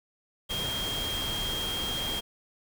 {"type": "tone in noise", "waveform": "sine", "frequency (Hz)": 3225, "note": "G7", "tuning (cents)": 48, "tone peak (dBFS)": -31, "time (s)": [0.49, 2.21], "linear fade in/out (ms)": 20, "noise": "pink", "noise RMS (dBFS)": -35, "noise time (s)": [0.49, 2.21], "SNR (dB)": 1, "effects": []}